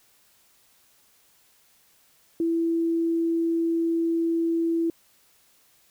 sine tone, 332.2 Hz, E4, 13 cents sharp, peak -21 dBFS, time 2.4-4.9 s, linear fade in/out 2 ms, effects white hiss -61 dBFS RMS until 5.9 s

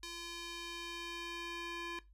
square tone with band-pass filter sweep, 342.2 Hz, F4, 35 cents flat, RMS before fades -44 dBFS, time 0.03-1.99 s, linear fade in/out 2 ms, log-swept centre 4500 to 2100 Hz, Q 1.1, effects noise-tail reverb RT60 0.2 s tail -18 dB re dry + added 50 Hz sine -59 dBFS peak until 2.13 s

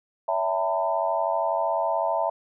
sine tone cluster, 567 / 660 / 812 / 908 / 1000 Hz, C#5 / E5 / G#5 / A#5 / B5, +39 / +2 / -39 / -46 / +21 cents, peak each -31 / -25 / -33 / -27 / -32 dBFS, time 0.28-2.3 s, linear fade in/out 5 ms, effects none

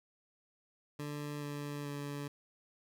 20% pulse tone with pitch steps, 146.83 / 145.23 / 143.64 Hz, D3 / D3 / D3, 0 / -19 / -38 cents, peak -34 dBFS, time 0.99-2.28 s, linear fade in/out 5 ms, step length 430 ms, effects none

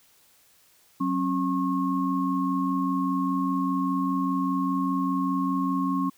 sine tone cluster, 186.4 / 271.4 / 1085 Hz, F#3 / C#4 / C#6, +13 / -36 / -37 cents, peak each -29 / -25 / -29 dBFS, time 1-6.1 s, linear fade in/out 10 ms, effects white hiss -60 dBFS RMS until 6.17 s

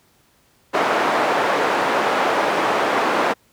white band-pass noise, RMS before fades -19 dBFS, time 0.73-3.34 s, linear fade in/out 20 ms, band 340 to 1100 Hz, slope 12 dB/octave, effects pink hiss -58 dBFS RMS until 3.52 s + high-pass 60 Hz 12 dB/octave

